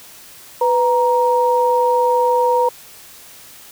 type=tone pair together; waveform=sine; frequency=496.9 / 938 Hz; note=B4 / A#5; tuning=+11 / +11 cents; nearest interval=major seventh; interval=1100 cents; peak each=-15 dBFS; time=0.61-2.69 s; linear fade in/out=5 ms; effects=white hiss -41 dBFS RMS until 3.71 s